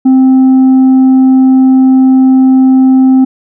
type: tone with tanh clipping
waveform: sine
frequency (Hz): 261.6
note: C4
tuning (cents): 0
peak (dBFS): -3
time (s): 0.05-3.25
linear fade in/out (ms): 10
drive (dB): 3
effects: none